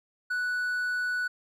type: tone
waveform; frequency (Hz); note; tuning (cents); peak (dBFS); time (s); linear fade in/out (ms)
triangle; 1480; F#6; 0; -25; 0.3-1.28; 10
effects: none